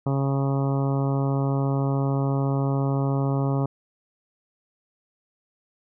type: harmonic tone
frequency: 137.4 Hz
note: C#3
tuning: 15 cents flat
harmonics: 1 / 2 / 3 / 4 / 5 / 6 / 7 / 8 / 9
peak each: -22 / -28 / -32 / -34 / -36 / -38 / -39 / -40 / -41 dBFS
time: 0.06-3.66 s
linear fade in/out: 5 ms
effects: none